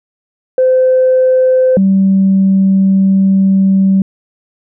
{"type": "tone pair in turn", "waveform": "sine", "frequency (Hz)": [515, 192.91], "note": ["C5", "G3"], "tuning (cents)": [-28, -27], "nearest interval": "octave + perfect fourth", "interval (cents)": 1699, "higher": "first", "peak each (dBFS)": -5, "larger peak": "neither", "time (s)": [[0.58, 1.77], [1.77, 4.02]], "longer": "second", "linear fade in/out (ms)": 2, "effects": ["tanh soft clip ceiling -2 dBFS"]}